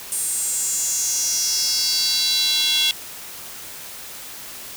square tone with high-pass filter sweep, 305.7 Hz, D#4, 30 cents flat, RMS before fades -21 dBFS, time 0.12-2.91 s, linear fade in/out 0 ms, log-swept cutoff 9000 to 3300 Hz, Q 5.2, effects white hiss -36 dBFS RMS until 4.76 s

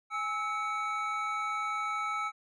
triangle tone cluster, 829 / 1304 / 2243 Hz, G#5 / E6 / C#7, -3 / -19 / +20 cents, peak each -38 / -30 / -37 dBFS, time 0.1-2.32 s, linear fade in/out 50 ms, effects resampled to 24000 Hz

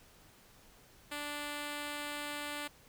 5% pulse tone, 293.1 Hz, D4, 3 cents flat, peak -27 dBFS, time 1.11-2.68 s, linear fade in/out 10 ms, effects pink hiss -61 dBFS RMS until 2.88 s

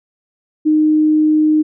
sine tone, 307.8 Hz, D#4, 19 cents flat, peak -9 dBFS, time 0.65-1.63 s, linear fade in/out 20 ms, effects none

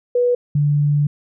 sine tone pair in turn, 489.1 / 146.17 Hz, B4 / D3, -17 / -8 cents, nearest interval octave + major sixth, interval 2091 cents, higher first, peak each -13 dBFS, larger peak neither, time 0.15-0.35 / 0.55-1.07 s, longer second, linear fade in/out 5 ms, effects none

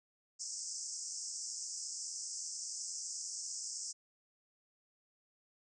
pink band-pass noise, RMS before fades -43 dBFS, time 0.39-3.93 s, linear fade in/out 20 ms, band 5100 to 8300 Hz, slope 96 dB/octave, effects none

